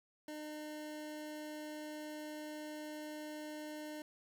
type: tone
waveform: 25% pulse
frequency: 303.6 Hz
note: D#4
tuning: 42 cents flat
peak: -40 dBFS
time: 0.28-4.02 s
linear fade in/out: 2 ms
effects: 11-bit